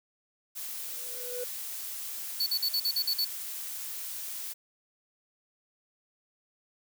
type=noise; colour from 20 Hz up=blue; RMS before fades=-38 dBFS; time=0.55-4.54 s; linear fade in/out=20 ms
type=tone with exponential growth; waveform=triangle; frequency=493.9 Hz; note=B4; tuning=in tune; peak=-30 dBFS; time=0.75-1.44 s; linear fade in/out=5 ms; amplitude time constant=150 ms
type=tone bursts; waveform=square; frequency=4454 Hz; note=C#8; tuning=7 cents sharp; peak=-26 dBFS; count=8; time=2.4-3.248 s; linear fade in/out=5 ms; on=64 ms; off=48 ms
effects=none